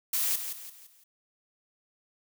blue noise with echo, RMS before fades -28 dBFS, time 0.13-0.36 s, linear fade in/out 5 ms, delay 170 ms, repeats 4, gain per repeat -8 dB, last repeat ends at 1.04 s, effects none

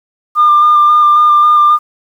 sine tone with vibrato, 1201 Hz, D6, 38 cents sharp, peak -3 dBFS, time 0.35-1.79 s, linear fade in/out 50 ms, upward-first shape square, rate 3.7 Hz, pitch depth 13 cents each way, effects tanh soft clip ceiling -1 dBFS + 7-bit

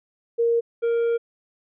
sine / triangle tone pair in turn, 466.2 / 466.2 Hz, A#4 / A#4, 0 / 0 cents, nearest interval unison, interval 0 cents, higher neither, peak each -17 dBFS, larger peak neither, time 0.38-0.61 / 0.82-1.18 s, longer second, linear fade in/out 20 ms, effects resampled to 8000 Hz

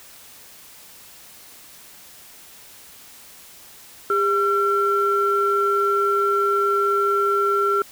sine tone pair together, 401.9 / 1357.3 Hz, G4 / F6, +43 / -50 cents, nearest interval octave + major sixth, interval 2107 cents, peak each -20 / -18 dBFS, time 4.1-7.82 s, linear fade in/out 2 ms, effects tanh soft clip ceiling -9 dBFS + white hiss -45 dBFS RMS until 7.91 s

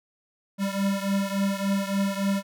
square beating tone pair, 196 / 199.5 Hz, G3 / G3, 0 / +31 cents, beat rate 3.5 Hz, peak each -26 / -29 dBFS, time 0.58-2.43 s, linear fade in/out 50 ms, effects none

